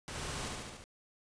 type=noise with echo; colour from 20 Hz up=pink; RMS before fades=-42 dBFS; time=0.08-0.48 s; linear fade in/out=0 ms; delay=72 ms; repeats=5; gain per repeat=-2 dB; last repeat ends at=0.84 s; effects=resampled to 22050 Hz